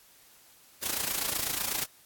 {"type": "noise with amplitude modulation", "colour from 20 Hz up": "white", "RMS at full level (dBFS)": -28, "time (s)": [0.82, 1.86], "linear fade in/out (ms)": 20, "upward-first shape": "sine", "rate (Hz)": 28.1, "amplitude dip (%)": 75, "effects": ["white hiss -58 dBFS RMS until 2.05 s", "AAC 64 kbps"]}